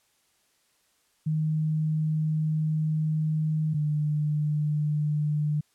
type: tone pair in turn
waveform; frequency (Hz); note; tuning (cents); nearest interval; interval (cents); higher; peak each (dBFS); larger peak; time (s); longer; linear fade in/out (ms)
sine; 155.56 / 150.04; D#3 / D3; 0 / +37; minor second; 63; first; -23; neither; 1.26-3.74 / 3.74-5.61; first; 10
effects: white hiss -68 dBFS RMS until 5.74 s + low-pass 11000 Hz 12 dB/octave